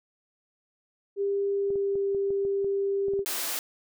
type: tone with pitch glide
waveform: sine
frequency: 399 to 395.8 Hz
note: G4 to G4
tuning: +31 to +17 cents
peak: -24 dBFS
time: 1.16-3.25 s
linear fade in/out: 50 ms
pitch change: -14 cents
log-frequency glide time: 1.5-2.08 s
type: clicks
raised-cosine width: 2 ms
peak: -29 dBFS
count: 10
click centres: 1.704 / 1.757 / 1.955 / 2.148 / 2.305 / 2.451 / 2.645 / 3.083 / 3.136 / 3.192 s
type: high-pass noise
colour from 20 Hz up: white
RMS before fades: -31 dBFS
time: 3.26-3.59 s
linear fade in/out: 0 ms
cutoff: 280 Hz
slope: 24 dB/octave
effects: none